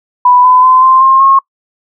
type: tone with pitch steps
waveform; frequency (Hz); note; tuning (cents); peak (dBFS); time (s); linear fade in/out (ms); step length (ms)
sine; 990 / 1007.9 / 1026.1 / 1044.6 / 1063.5 / 1082.7; B5 / B5 / C6 / C6 / C6 / C#6; +4 / +35 / -34 / -3 / +28 / -41; -3; 0.25-1.39; 5; 190
effects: noise-tail reverb RT60 0.1 s tail -24 dB re dry